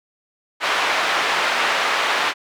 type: band-pass noise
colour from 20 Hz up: pink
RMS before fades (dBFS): -20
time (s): 0.6-2.34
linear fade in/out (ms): 50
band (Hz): 880 to 2900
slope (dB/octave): 12
effects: none